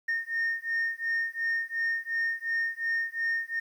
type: beating tone pair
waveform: sine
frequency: 1831 / 1833.8 Hz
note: A#6 / A#6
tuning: -32 / -29 cents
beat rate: 2.8 Hz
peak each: -29 dBFS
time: 0.08-3.6 s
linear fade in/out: 10 ms
effects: tanh soft clip ceiling -23 dBFS + 10-bit